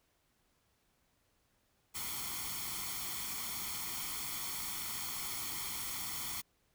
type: noise with comb filter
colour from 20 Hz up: white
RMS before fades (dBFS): -40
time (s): 1.94-6.42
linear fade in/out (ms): 20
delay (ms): 0.91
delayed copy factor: +0.7
effects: pink hiss -75 dBFS RMS until 6.74 s